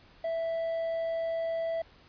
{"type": "tone", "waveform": "triangle", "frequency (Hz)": 659.3, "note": "E5", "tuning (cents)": 0, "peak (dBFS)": -27, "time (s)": [0.24, 1.82], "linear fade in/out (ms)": 5, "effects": ["pink hiss -58 dBFS RMS until 2.08 s", "resampled to 11025 Hz"]}